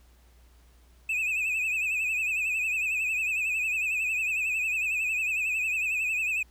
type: tone with vibrato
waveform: triangle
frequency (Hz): 2556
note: D#7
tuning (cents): +46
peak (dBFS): -24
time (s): 1.09-6.43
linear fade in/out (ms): 5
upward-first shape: triangle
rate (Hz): 11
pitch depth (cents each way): 96
effects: added 60 Hz sine -55 dBFS peak until 6.5 s + pink hiss -64 dBFS RMS until 6.5 s

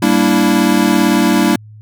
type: chord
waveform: square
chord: E half-diminished seventh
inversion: first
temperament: equal with one note detuned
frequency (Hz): 196 / 233.1 / 291.3 / 329.6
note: G3 / Bb3 / D4 / E4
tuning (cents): 0 / 0 / -14 / 0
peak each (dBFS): -16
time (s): 0.02-1.56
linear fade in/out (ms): 5
effects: added 107 Hz sine -34 dBFS peak until 1.81 s

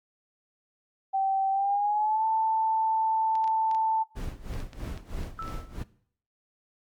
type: tone with pitch glide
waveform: sine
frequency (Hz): 775 to 885.1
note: G5 to A5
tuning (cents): -20 to +10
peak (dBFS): -23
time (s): 1.13-4.04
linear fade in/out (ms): 20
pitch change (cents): +230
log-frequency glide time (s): 1.51-2.25
type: clicks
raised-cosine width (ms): 0.2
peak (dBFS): -28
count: 12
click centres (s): 3.354 / 3.442 / 3.477 / 3.713 / 3.748 / 4.538 / 4.602 / 4.732 / 4.976 / 5.233 / 5.425 / 5.479
type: noise with tremolo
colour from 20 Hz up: brown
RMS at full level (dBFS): -33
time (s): 4.15-5.84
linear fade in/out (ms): 20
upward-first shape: sine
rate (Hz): 3.1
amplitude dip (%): 85
type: tone with exponential decay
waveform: sine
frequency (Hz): 1318.5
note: E6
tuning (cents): 0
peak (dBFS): -31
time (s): 5.39-5.79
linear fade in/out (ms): 1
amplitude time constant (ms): 86
effects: noise-tail reverb RT60 0.6 s tail -19 dB re dry + Opus 48 kbps

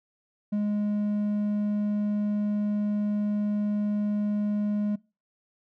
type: tone with hard clipping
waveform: sine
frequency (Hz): 207.7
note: G#3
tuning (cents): 0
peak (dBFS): -25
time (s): 0.52-4.96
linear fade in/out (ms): 10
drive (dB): 3
effects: noise-tail reverb RT60 0.3 s tail -23 dB re dry

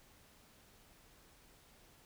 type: silence
effects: pink hiss -64 dBFS RMS until 2.05 s

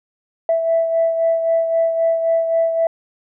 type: beating tone pair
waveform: sine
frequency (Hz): 659.3 / 663.1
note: E5 / E5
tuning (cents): 0 / +10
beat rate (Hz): 3.8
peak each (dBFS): -14 / -23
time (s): 0.49-2.87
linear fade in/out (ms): 2
effects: tanh soft clip ceiling -8 dBFS

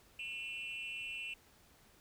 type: tone with amplitude modulation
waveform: sine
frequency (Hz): 2693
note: E7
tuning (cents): +36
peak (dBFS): -34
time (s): 0.19-1.34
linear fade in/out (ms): 5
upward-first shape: sine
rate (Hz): 252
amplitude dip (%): 100
effects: tanh soft clip ceiling -36 dBFS + pink hiss -65 dBFS RMS until 2 s

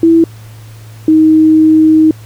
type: tone pair in turn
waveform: sine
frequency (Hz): 329.6 / 314.3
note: E4 / D#4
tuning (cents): 0 / +18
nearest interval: minor second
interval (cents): 82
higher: first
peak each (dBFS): -3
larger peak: neither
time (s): 0.03-0.24 / 1.08-2.11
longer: second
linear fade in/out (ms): 2
effects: added 110 Hz sine -30 dBFS peak until 2.25 s + pink hiss -41 dBFS RMS until 2.25 s

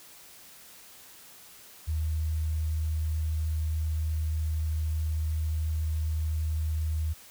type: tone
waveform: sine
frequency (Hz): 78.4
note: D#2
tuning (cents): +14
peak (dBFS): -26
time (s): 1.87-7.14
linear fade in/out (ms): 20
effects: white hiss -51 dBFS RMS until 7.3 s

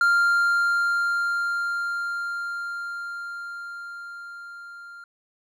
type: tone with level ramp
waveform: triangle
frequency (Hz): 1395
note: F6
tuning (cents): -2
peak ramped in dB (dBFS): -14 to -38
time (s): 0.01-5.04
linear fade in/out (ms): 2
effects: none

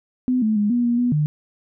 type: tone with pitch steps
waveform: sine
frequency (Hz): 252.6 / 217 / 207 / 241.6 / 238.1 / 244.5 / 150.4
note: B3 / A3 / G#3 / B3 / A#3 / B3 / D3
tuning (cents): +39 / -24 / -5 / -38 / +37 / -17 / +42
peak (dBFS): -16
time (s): 0.28-1.26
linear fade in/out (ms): 0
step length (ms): 140
effects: none

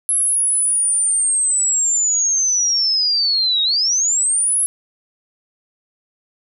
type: linear two-way sweep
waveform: sine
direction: down then up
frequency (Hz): 11030 to 3733 to 11030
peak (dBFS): -14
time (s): 0.09-4.66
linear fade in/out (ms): 0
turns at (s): 3.63
effects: none

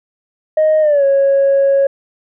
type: tone with pitch glide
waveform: sine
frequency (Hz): 622.3 to 551.2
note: D#5 to C#5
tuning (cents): 0 to -10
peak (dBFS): -7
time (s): 0.57-1.87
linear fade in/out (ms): 5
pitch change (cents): -210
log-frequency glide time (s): 0.81-1.04
effects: tanh soft clip ceiling -6 dBFS

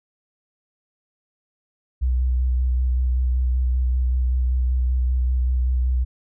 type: tone with vibrato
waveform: sine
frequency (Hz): 62.8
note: B1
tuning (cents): +30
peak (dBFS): -17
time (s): 2.01-6.05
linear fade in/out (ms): 20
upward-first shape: square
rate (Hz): 5.2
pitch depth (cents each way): 17
effects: none

